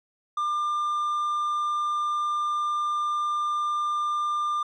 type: tone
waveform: triangle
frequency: 1197 Hz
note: D6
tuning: 33 cents sharp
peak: -22 dBFS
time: 0.37-4.63 s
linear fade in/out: 5 ms
effects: resampled to 22050 Hz